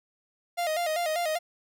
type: tone with vibrato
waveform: 45% pulse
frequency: 659.3 Hz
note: E5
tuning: in tune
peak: -26 dBFS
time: 0.57-1.39 s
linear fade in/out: 20 ms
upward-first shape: square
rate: 5.1 Hz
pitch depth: 94 cents each way
effects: none